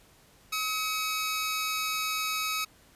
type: tone pair together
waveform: 15% pulse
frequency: 1276 / 2256 Hz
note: D#6 / C#7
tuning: +43 / +30 cents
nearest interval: minor seventh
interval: 987 cents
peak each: -23 / -29 dBFS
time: 0.52-2.65 s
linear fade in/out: 10 ms
effects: pink hiss -59 dBFS RMS until 2.95 s + resampled to 32000 Hz